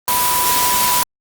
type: tone in noise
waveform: sine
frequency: 987.8 Hz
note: B5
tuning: in tune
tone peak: -17 dBFS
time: 0.08-1.03 s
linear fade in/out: 0 ms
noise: white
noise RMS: -17 dBFS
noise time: 0.08-1.03 s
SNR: -3 dB
effects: Opus 24 kbps